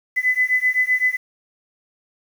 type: beating tone pair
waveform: sine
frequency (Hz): 2005 / 2012.8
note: B6 / B6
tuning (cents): +26 / +32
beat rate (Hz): 7.8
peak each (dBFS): -19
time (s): 0.16-1.17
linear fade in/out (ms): 20
effects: 7-bit